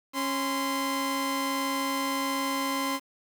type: tone pair together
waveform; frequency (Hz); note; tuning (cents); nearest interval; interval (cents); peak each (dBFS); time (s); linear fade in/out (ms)
sawtooth; 273.9 / 1034.1; C#4 / C6; -21 / -21; octave + major seventh; 2300; -26; 0.13-3; 50
effects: 8-bit